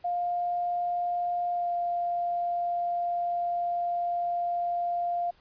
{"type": "tone with pitch glide", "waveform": "sine", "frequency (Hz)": [704, 697.9], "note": ["F5", "F5"], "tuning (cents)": [14, -1], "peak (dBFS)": -26, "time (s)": [0.04, 5.31], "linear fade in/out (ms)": 10, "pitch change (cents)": -15, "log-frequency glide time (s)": [1.52, 1.7], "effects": ["pink hiss -62 dBFS RMS until 5.4 s", "resampled to 11025 Hz"]}